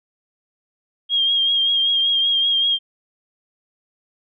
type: tone with vibrato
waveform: sine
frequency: 3239 Hz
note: G#7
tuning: 44 cents flat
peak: -15 dBFS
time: 1.09-2.79 s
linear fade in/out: 50 ms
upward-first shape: triangle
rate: 5.2 Hz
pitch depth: 41 cents each way
effects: none